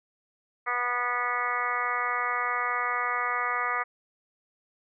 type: harmonic tone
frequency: 244.7 Hz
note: B3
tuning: 16 cents flat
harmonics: 2 / 3 / 4 / 5 / 6 / 7 / 8 / 9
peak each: -40 / -36 / -35 / -29 / -37 / -38 / -32 / -36 dBFS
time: 0.66-3.84 s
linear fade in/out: 20 ms
effects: none